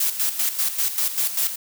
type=noise with tremolo; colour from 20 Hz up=blue; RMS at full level=-21 dBFS; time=0-1.56 s; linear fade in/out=5 ms; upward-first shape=square; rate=5.1 Hz; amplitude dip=65%; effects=none